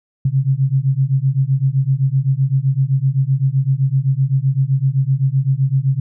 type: beating tone pair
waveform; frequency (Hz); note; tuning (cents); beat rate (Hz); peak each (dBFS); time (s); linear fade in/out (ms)
sine; 130.81 / 138.61; C3 / C#3; 0 / 0; 7.8; -16; 0.25-6; 5
effects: none